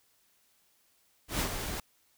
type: noise with ADSR envelope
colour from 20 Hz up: pink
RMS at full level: -29 dBFS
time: 1.28-1.8 s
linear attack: 120 ms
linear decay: 81 ms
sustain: -7 dB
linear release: 3 ms
effects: white hiss -69 dBFS RMS until 2.17 s